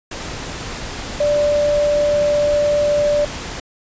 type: tone in noise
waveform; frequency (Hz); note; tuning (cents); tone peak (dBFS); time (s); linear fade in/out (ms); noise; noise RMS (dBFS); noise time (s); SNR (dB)
sine; 587.3; D5; 0; -13; 1.2-3.25; 5; pink; -28; 0.11-3.6; +12
effects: resampled to 16000 Hz